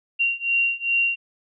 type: beating tone pair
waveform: sine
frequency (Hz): 2758 / 2760.5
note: F7 / F7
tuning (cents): -22 / -21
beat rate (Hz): 2.5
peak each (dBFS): -23 / -22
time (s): 0.19-1.16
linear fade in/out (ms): 20
effects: none